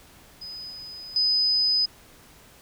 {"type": "tone with level steps", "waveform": "sine", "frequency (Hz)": 5010, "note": "D#8", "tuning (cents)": 11, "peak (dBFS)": [-35, -37, -19], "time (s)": [0.41, 1.86], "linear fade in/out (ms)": 10, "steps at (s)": [0.7, 1.16], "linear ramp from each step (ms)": 2, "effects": ["pink hiss -52 dBFS RMS until 2.61 s"]}